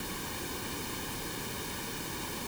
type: noise with comb filter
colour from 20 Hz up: pink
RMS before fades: -38 dBFS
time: 0-2.47 s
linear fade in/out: 2 ms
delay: 1.5 ms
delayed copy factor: -0.65
effects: none